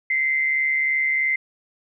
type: tone with amplitude modulation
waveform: sine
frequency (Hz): 2074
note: C7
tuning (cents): -16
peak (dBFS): -16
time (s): 0.1-1.36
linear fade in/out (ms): 5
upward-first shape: sine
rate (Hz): 143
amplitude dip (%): 50
effects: none